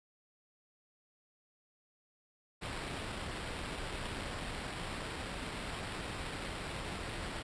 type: noise with sample-and-hold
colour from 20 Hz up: pink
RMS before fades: -41 dBFS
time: 2.61-7.43 s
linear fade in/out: 20 ms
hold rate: 6300 Hz
effects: resampled to 22050 Hz